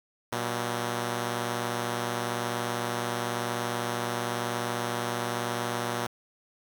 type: tone pair together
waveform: 5% pulse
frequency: 120 / 190.49 Hz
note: B2 / G3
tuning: -49 / -49 cents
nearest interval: minor sixth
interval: 800 cents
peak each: -18 / -26 dBFS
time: 0.32-6.07 s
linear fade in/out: 5 ms
effects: 8-bit